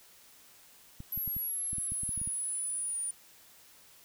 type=clicks; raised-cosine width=5 ms; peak=-30 dBFS; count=12; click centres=1.004 / 1.176 / 1.277 / 1.366 / 1.731 / 1.783 / 1.92 / 2.034 / 2.092 / 2.177 / 2.216 / 2.275 s
type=exponential sweep; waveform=sine; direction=down; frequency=11760 to 9430 Hz; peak=-32 dBFS; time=1.12-3.11 s; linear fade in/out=5 ms
effects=white hiss -58 dBFS RMS until 4.04 s